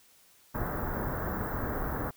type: band-stop noise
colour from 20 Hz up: pink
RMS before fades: -33 dBFS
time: 0.54-2.11 s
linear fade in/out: 10 ms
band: 1700 to 15000 Hz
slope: 48 dB/octave
effects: white hiss -61 dBFS RMS until 2.16 s